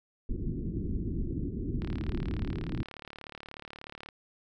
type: low-pass noise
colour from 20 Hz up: pink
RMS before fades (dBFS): -33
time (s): 0.29-2.83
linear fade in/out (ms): 2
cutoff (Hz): 370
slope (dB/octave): 48
type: click train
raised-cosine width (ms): 0.3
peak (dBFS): -27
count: 84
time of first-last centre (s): 1.82-4.088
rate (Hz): 36.6
effects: none